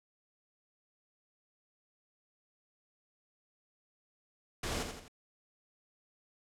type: noise with echo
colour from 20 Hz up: pink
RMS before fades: -36 dBFS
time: 4.63-4.83 s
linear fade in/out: 5 ms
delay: 84 ms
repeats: 3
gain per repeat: -6 dB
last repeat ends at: 5.082 s
effects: low-pass 9000 Hz 12 dB/octave